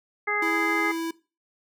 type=harmonic tone; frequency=415.3 Hz; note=G#4; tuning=in tune; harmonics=1 / 2 / 3 / 4 / 5; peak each=-32 / -32 / -30 / -31 / -27 dBFS; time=0.27-0.92 s; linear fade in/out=10 ms
type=tone; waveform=square; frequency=329.6 Hz; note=E4; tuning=in tune; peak=-28 dBFS; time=0.42-1.11 s; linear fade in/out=5 ms
effects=noise-tail reverb RT60 0.3 s tail -19 dB re dry